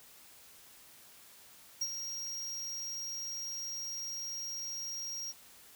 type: tone with ADSR envelope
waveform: square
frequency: 5620 Hz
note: F8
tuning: 10 cents sharp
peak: -30 dBFS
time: 1.81-5.33 s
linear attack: 7 ms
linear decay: 53 ms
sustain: -8 dB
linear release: 29 ms
effects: white hiss -57 dBFS RMS until 5.75 s